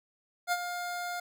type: tone with ADSR envelope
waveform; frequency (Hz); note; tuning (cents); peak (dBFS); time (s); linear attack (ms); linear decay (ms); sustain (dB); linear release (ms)
25% pulse; 707; F5; +21; -21; 0.47-1.2; 50; 44; -9; 5
effects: none